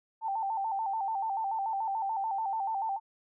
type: tone with vibrato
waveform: sine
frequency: 836 Hz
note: G#5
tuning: 11 cents sharp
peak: -29 dBFS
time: 0.21-3 s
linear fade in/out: 50 ms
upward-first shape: square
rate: 6.9 Hz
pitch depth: 110 cents each way
effects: none